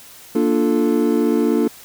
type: chord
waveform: triangle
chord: Bb major seventh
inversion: none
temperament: equal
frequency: 233.1 / 293.7 / 349.2 / 440 Hz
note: Bb3 / D4 / F4 / A4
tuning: 0 / 0 / 0 / 0 cents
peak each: -17 / -17 / -19 / -19 dBFS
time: 0.35-1.68 s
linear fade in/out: 5 ms
effects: white hiss -42 dBFS RMS until 1.84 s